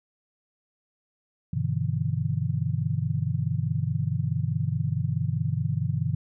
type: chord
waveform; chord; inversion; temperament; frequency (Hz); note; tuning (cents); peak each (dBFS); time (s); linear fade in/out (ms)
sine; E minor seventh; first; just; 98.89 / 123.61 / 148.33 / 164.81; G2 / B2 / D3 / E3; +16 / +2 / +18 / 0; -30 / -28 / -29 / -31; 1.53-6.15; 5
effects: none